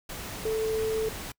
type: tone in noise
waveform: sine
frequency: 440 Hz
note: A4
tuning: in tune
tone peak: -25 dBFS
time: 0.45-1.09 s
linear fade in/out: 5 ms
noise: pink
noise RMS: -38 dBFS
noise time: 0.09-1.32 s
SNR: +10 dB
effects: noise-tail reverb RT60 0.1 s tail -25 dB re dry